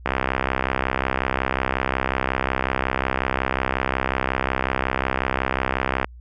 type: click train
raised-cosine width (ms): 0.5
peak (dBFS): -5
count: 393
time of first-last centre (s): 0.06-6.045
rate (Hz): 65.5
effects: added 60 Hz sine -39 dBFS peak until 6.2 s

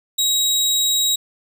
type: tone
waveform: 25% pulse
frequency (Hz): 3820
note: A#7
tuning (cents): +42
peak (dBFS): -12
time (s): 0.18-1.16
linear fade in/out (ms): 10
effects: 9-bit

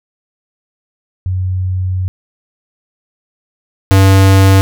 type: tone pair in turn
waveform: sine / square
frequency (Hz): 92.5 / 96.49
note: F#2 / G2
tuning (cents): 0 / -27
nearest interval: minor second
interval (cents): 73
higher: second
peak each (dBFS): -13 / -5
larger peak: second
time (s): 1.26-2.08 / 3.91-4.61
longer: first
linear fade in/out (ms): 0
effects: none

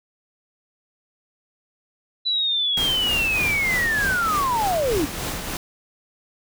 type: linear sweep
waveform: sine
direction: down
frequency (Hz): 3989 to 267.8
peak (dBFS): -19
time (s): 2.25-5.06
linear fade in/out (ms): 20
type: noise with tremolo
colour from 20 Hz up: pink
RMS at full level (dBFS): -27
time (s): 2.77-5.57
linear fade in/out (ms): 2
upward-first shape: triangle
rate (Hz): 3.3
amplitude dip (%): 45
effects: none

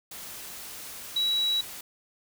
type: tone in noise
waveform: sine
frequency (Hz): 3900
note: B7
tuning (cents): -23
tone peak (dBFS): -23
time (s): 1.16-1.61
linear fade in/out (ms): 5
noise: white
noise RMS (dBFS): -41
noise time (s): 0.11-1.81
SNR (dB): +15
effects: none

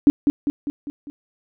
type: tone with echo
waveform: sine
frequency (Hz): 287.8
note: D4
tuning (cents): -35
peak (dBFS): -7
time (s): 0.07-0.1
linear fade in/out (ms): 0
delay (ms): 200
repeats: 5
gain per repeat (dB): -5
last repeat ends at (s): 1.1
effects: none

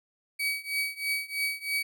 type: tone with tremolo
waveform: 35% pulse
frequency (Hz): 2271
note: C#7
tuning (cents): +41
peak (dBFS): -23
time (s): 0.39-1.83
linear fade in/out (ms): 10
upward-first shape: triangle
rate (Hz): 3.1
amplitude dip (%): 95
effects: none

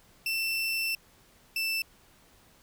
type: tone pair in turn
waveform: 30% pulse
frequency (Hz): 2677 / 2659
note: E7 / E7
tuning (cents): +26 / +14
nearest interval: unison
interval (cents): 12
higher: first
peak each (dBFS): -25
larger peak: neither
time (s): 0.26-0.95 / 1.56-1.82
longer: first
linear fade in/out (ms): 2
effects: pink hiss -60 dBFS RMS until 2.62 s

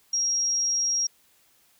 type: tone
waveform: sine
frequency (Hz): 5620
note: F8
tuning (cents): +10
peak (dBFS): -22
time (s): 0.13-1.07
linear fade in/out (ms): 5
effects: white hiss -62 dBFS RMS until 1.79 s

